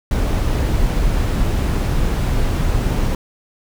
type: noise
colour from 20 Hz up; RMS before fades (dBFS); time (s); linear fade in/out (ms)
brown; -17; 0.11-3.15; 2
effects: none